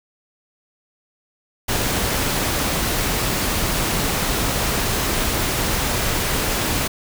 pink noise, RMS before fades -21 dBFS, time 1.68-6.88 s, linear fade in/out 10 ms, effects none

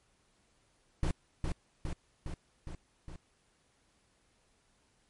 brown noise with echo, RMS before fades -29 dBFS, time 1.03-1.11 s, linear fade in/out 2 ms, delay 410 ms, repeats 5, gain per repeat -3 dB, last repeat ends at 3.16 s, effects pink hiss -71 dBFS RMS until 5.09 s + MP3 48 kbps

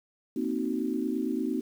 sine chord, C half-diminished seventh, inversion third, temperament equal with one note detuned, 233.1 / 261.6 / 311.1 / 374.3 Hz, Bb3 / C4 / Eb4 / Gb4, 0 / 0 / 0 / +20 cents, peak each -33 / -31 / -32 / -35 dBFS, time 0.36-1.61 s, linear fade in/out 5 ms, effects 9-bit

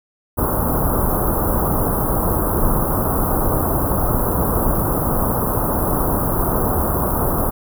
pink band-stop noise, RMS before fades -18 dBFS, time 0.37-7.51 s, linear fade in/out 20 ms, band 1300 to 11000 Hz, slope 48 dB/octave, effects none

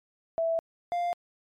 sine / triangle tone pair in turn, 659.3 / 698.5 Hz, E5 / F5, 0 / 0 cents, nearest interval minor second, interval 100 cents, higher second, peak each -24 dBFS, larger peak neither, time 0.38-0.59 / 0.92-1.13 s, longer neither, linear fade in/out 0 ms, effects MP3 64 kbps

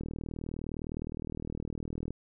click train, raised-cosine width 3 ms, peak -24 dBFS, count 84, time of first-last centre 0.01-2.106 s, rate 39.6 Hz, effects none

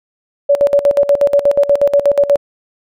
sine tone with tremolo, 569 Hz, C#5, 45 cents sharp, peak -6 dBFS, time 0.49-2.37 s, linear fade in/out 10 ms, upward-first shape square, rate 8.3 Hz, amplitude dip 80%, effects none

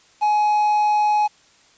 triangle tone with quantisation, 841 Hz, G#5, 22 cents sharp, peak -13 dBFS, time 0.21-1.28 s, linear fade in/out 20 ms, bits 7, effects white hiss -54 dBFS RMS until 1.77 s + resampled to 16000 Hz

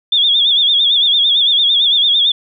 sine tone with vibrato, 3460 Hz, A7, 30 cents flat, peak -9 dBFS, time 0.12-2.32 s, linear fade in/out 5 ms, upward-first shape sine, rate 8.9 Hz, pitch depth 97 cents each way, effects none

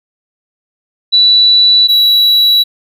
sine / triangle tone pair in turn, 3951 / 3917 Hz, B7 / B7, 0 / -15 cents, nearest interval unison, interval 15 cents, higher first, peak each -4 dBFS, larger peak neither, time 1.12-1.88 / 1.88-2.64 s, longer neither, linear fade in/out 20 ms, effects none

